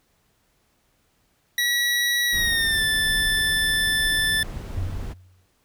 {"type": "tone with pitch glide", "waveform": "25% pulse", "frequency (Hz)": [1929, 1758.7], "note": ["B6", "A6"], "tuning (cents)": [-41, -1], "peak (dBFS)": -16, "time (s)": [1.58, 4.43], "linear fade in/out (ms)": 2, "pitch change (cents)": -160, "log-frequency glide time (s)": [2.29, 2.83]}
{"type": "noise", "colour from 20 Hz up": "brown", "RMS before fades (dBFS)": -32, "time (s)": [2.32, 5.14], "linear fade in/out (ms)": 20}
{"type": "tone with exponential decay", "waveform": "sine", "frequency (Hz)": 91.5, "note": "F#2", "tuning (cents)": -19, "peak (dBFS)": -21, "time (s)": [4.77, 5.46], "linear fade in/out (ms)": 0, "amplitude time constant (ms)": 150}
{"effects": ["pink hiss -66 dBFS RMS until 5.64 s"]}